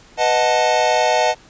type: chord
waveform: square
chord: B dominant seventh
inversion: none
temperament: equal with one note detuned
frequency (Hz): 493.9 / 622.3 / 731.9 / 880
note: B4 / D#5 / F#5 / A5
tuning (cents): 0 / 0 / -19 / 0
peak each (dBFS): -23 / -19 / -20 / -20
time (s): 0.17-1.35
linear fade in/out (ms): 50
effects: pink hiss -47 dBFS RMS until 1.49 s + resampled to 16000 Hz